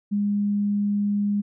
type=tone; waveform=sine; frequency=204.4 Hz; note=G#3; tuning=27 cents flat; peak=-20 dBFS; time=0.11-1.42 s; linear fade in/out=20 ms; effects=none